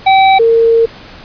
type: tone pair in turn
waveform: square / sine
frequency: 770 / 457.8 Hz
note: G5 / A#4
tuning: -31 / -31 cents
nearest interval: major sixth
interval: 900 cents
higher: first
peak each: -5 dBFS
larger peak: neither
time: 0.06-0.39 / 0.39-0.86 s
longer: second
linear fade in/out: 10 ms
effects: pink hiss -34 dBFS RMS until 1.24 s + resampled to 11025 Hz